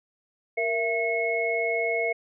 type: tone cluster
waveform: sine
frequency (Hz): 464.7 / 669 / 2181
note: A#4 / E5 / C#7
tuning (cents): -5 / +25 / -29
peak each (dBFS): -28 / -28 / -27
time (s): 0.57-2.13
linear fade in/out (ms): 10
effects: none